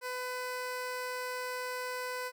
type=tone; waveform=15% pulse; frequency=502 Hz; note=B4; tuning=28 cents sharp; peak=-29 dBFS; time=0.01-2.32 s; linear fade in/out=50 ms; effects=none